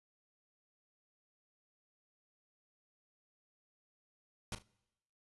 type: noise with echo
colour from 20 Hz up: pink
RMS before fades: -40 dBFS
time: 4.52-4.55 s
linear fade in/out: 2 ms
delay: 37 ms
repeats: 2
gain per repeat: -12 dB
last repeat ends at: 4.624 s
effects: noise-tail reverb RT60 1.0 s tail -25 dB re dry + resampled to 24000 Hz